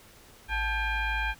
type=tone with frequency modulation; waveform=sine; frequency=766 Hz; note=G5; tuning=40 cents flat; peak=-26 dBFS; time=0.48-1.35 s; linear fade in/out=50 ms; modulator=820 Hz; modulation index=2.2; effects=pink hiss -54 dBFS RMS until 1.39 s